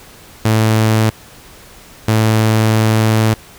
sawtooth tone bursts at uneven times, 110.1 Hz, A2, 2 cents sharp, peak -6 dBFS, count 2, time 0.45-1.1 / 2.08-3.34 s, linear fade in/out 5 ms, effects pink hiss -40 dBFS RMS until 3.58 s

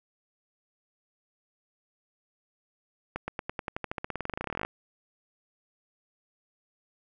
accelerating click train, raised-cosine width 0.5 ms, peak -17 dBFS, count 29, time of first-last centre 3.16-4.65 s, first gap 120 ms, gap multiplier 0.93, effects none

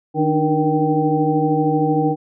sine tone cluster, 154 / 295.1 / 308.1 / 473.1 / 778 Hz, D#3 / D4 / D#4 / A#4 / G5, -17 / +8 / -17 / +26 / -13 cents, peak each -21 dBFS, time 0.14-2.16 s, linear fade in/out 50 ms, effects none

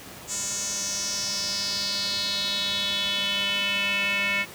square tone with band-pass filter sweep, 200.3 Hz, G3, 38 cents sharp, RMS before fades -27 dBFS, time 0.27-4.46 s, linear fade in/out 50 ms, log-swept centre 7200 to 2300 Hz, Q 5, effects pink hiss -42 dBFS RMS until 4.54 s + high-pass 80 Hz 12 dB/octave

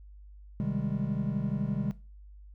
triangle chord, Ab major seventh, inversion first, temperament equal, 130.81 / 155.56 / 196 / 207.7 Hz, C3 / Eb3 / G3 / Ab3, 0 / 0 / 0 / 0 cents, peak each -32 dBFS, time 0.6-1.91 s, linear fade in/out 0 ms, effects noise-tail reverb RT60 0.3 s tail -17 dB re dry + added 50 Hz sine -47 dBFS peak until 2.54 s

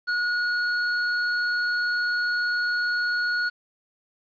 square tone with vibrato, 1451 Hz, F#6, 34 cents flat, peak -23 dBFS, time 0.07-3.5 s, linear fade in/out 20 ms, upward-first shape sine, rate 20 Hz, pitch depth 9 cents each way, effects resampled to 11025 Hz + 9-bit

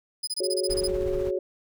30% pulse tone bursts, 5000 Hz, D#8, 8 cents sharp, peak -24 dBFS, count 10, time 0.23-0.877 s, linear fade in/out 10 ms, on 44 ms, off 23 ms
sine chord, F# suspended second, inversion none, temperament just, 370 / 416.2 / 555 Hz, F#4 / G#4 / C#5, 0 / +4 / +2 cents, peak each -27 / -31 / -30 dBFS, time 0.4-1.39 s, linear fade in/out 5 ms
brown noise with tremolo, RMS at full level -33 dBFS, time 0.69-1.31 s, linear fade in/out 10 ms, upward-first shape sine, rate 16 Hz, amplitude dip 40%
effects none

